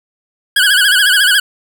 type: tone with vibrato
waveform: 25% pulse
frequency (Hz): 1562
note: G6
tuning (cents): -7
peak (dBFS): -4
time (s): 0.56-1.4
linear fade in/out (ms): 5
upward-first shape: sine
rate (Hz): 14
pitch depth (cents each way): 120
effects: none